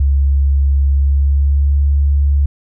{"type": "tone with pitch glide", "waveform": "sine", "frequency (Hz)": [69.3, 70.84], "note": ["C#2", "C#2"], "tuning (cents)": [0, 38], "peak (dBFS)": -9, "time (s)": [0, 2.46], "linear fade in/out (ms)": 5, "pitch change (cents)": 38, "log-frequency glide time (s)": [0.95, 1.78], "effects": []}